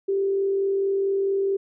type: tone with frequency modulation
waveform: sine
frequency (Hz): 392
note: G4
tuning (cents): 0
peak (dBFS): -20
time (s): 0.08-1.57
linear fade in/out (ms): 10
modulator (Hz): 44.5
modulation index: 0.24
effects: none